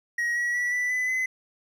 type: tone with pitch steps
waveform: triangle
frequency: 1895 / 1921.5 / 1948.3 / 1975.5 / 2003 / 2031 Hz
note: A#6 / B6 / B6 / B6 / B6 / B6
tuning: +28 / -48 / -24 / 0 / +24 / +48 cents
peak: -22 dBFS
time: 0.18-1.26 s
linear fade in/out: 5 ms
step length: 180 ms
effects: none